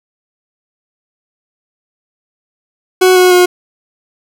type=tone with pitch steps; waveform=40% pulse; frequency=370 / 364.9 / 359.9 Hz; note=F#4 / F#4 / F#4; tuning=0 / -24 / -48 cents; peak=-4 dBFS; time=3.01-3.46 s; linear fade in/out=10 ms; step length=150 ms; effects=none